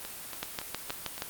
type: two click trains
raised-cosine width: 0.2 ms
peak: -14 / -21 dBFS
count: 6 / 5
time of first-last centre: 0.43-1.221 / 0.05-1.18 s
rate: 6.32 / 3.54 Hz
effects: white hiss -42 dBFS RMS until 1.29 s + Opus 24 kbps